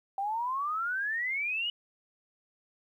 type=exponential sweep; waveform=sine; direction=up; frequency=770 to 2960 Hz; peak=-29 dBFS; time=0.18-1.7 s; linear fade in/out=2 ms; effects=11-bit